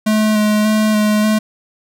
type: tone with vibrato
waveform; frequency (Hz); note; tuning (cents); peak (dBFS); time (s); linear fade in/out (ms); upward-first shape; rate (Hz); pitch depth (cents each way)
square; 213.5; G#3; +48; -12; 0.06-1.39; 10; square; 1.7; 15
effects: none